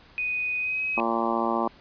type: tone with pitch glide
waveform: sine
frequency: 2489 to 2541 Hz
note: D#7 to D#7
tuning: 0 to +36 cents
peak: -25 dBFS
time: 0.18-1 s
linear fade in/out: 0 ms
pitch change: +36 cents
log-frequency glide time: 0.58-0.82 s
type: harmonic tone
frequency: 115.2 Hz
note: A#2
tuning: 20 cents flat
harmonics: 2 / 3 / 4 / 5 / 6 / 7 / 8 / 9 / 10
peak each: -30 / -30 / -36 / -32 / -33 / -31 / -32 / -31 / -32 dBFS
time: 0.97-1.68 s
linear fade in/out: 5 ms
effects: pink hiss -53 dBFS RMS until 1.8 s + resampled to 11025 Hz